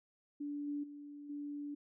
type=tone with level steps; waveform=sine; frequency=290 Hz; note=D4; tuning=22 cents flat; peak=-38 / -36 / -47 / -40 dBFS; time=0.4-1.75 s; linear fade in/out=10 ms; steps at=0.67 / 0.83 / 1.29 s; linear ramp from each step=10 ms; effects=none